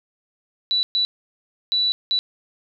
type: tone bursts at uneven times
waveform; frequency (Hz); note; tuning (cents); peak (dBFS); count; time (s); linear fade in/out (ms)
sine; 3951; B7; 0; -17; 4; 0.71-0.83 / 0.95-1.05 / 1.72-1.92 / 2.11-2.19; 0
effects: none